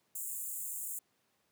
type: high-pass noise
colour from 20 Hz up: pink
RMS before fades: -40 dBFS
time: 0.15-0.99 s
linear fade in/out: 5 ms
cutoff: 7000 Hz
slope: 96 dB/octave
effects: pink hiss -75 dBFS RMS until 1.51 s + high-pass 150 Hz 12 dB/octave